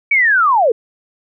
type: linear sweep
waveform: sine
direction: down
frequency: 2301 to 416.6 Hz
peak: -9 dBFS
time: 0.11-0.72 s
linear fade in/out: 5 ms
effects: none